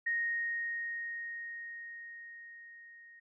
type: tone with level ramp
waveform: sine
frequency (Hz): 1864.7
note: A#6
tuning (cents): 0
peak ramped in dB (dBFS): -29 to -53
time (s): 0.06-3.2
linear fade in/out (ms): 10
effects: none